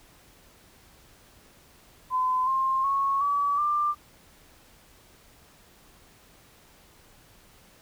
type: tone with pitch steps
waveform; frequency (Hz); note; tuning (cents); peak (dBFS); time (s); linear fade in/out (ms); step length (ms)
sine; 1020 / 1059.6 / 1100.8 / 1143.6 / 1188; C6 / C6 / C#6 / D6 / D6; -44 / +22 / -12 / -46 / +20; -22; 2.1-3.95; 50; 370
effects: pink hiss -56 dBFS RMS until 7.81 s